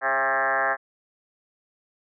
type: tone with frequency modulation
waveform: sine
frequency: 1200 Hz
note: D6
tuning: 37 cents sharp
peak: -20 dBFS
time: 0.01-0.77 s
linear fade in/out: 50 ms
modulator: 132 Hz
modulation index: 4.8
effects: none